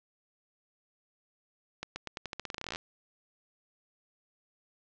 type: accelerating click train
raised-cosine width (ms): 0.2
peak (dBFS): -19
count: 20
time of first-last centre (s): 1.83-2.759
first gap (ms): 130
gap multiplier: 0.87
effects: low-pass 6000 Hz 12 dB/octave